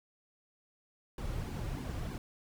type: noise with flanger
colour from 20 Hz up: brown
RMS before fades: -38 dBFS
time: 1.18-2.18 s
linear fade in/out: 2 ms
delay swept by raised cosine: 1.5 to 4.6 ms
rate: 3.2 Hz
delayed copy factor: -0.75
effects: none